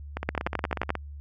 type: two click trains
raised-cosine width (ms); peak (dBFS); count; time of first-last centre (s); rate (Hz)
0.5; -15 / -10; 14 / 8; 0.17-0.953 / 0.29-0.904; 16.6 / 11.4
effects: added 72 Hz sine -38 dBFS peak until 1.2 s